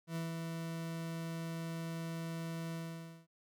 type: tone with ADSR envelope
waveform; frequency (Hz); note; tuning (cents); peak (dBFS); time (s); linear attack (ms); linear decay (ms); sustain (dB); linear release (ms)
40% pulse; 164.81; E3; 0; -35; 0.07-3.27; 87; 160; -3; 530
effects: none